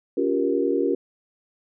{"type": "chord", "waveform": "sine", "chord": "G half-diminished seventh", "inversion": "second", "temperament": "just", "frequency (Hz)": [282.2, 352.8, 392, 470.4], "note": ["Db4", "F4", "G4", "Bb4"], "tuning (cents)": [31, 18, 0, 16], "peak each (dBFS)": -25, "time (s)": [0.17, 0.95], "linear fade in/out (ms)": 5, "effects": []}